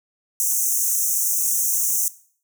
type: high-pass noise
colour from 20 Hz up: pink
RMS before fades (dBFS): -21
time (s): 0.4-2.08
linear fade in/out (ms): 0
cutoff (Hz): 5900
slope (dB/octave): 96
effects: noise-tail reverb RT60 0.5 s tail -18 dB re dry